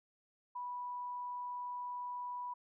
sine tone, 983 Hz, B5, 8 cents flat, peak -39 dBFS, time 0.55-2.54 s, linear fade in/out 10 ms, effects none

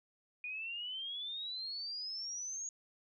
sine exponential sweep, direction up, 2442 to 6710 Hz, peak -39 dBFS, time 0.44-2.69 s, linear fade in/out 2 ms, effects none

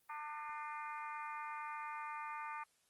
harmonic tone with a mistuned harmonic, 299.3 Hz, D4, 33 cents sharp, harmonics 3 / 4 / 5 / 6 / 7 / 8, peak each -46 / -46 / -54 / -56 / -53 / -55 dBFS, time 0.09-2.64 s, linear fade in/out 10 ms, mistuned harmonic 8, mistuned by +28 cents, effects white hiss -75 dBFS RMS until 2.89 s + Opus 24 kbps

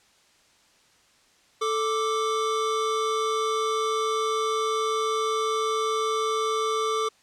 square tone pair together, 440 / 1174.7 Hz, A4 / D6, 0 / 0 cents, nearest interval octave + perfect fourth, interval 1700 cents, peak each -27 dBFS, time 1.61-7.09 s, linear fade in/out 10 ms, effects white hiss -60 dBFS RMS until 7.22 s + low-pass 7000 Hz 12 dB/octave

